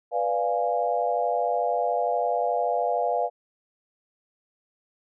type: chord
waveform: sine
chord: B diminished seventh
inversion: none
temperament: equal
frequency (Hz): 493.9 / 587.3 / 698.5 / 830.6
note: B4 / D5 / F5 / Ab5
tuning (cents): 0 / 0 / 0 / 0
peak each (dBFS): -28 / -29 / -25 / -30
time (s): 0.11-3.3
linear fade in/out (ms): 50
effects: none